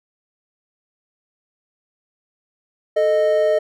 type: tone pair together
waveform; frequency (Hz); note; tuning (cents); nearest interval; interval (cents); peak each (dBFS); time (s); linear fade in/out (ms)
triangle; 438.8 / 618; A4 / D#5; -5 / -12; tritone; 593; -18 / -13; 2.96-3.59; 10
effects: none